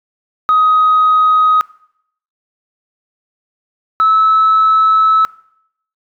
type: tone pair in turn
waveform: sine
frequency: 1257 / 1301.3 Hz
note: D#6 / E6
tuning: +17 / -23 cents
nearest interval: minor second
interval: 60 cents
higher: second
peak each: -6 dBFS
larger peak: neither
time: 0.49-1.61 / 4-5.25 s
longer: second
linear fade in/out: 0 ms
effects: noise-tail reverb RT60 0.7 s tail -22 dB re dry + tanh soft clip ceiling -4 dBFS